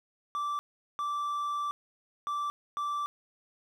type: tone bursts at uneven times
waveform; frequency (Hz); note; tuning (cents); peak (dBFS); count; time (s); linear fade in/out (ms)
triangle; 1168; D6; -10; -28; 4; 0.35-0.59 / 0.99-1.71 / 2.27-2.5 / 2.77-3.06; 0
effects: none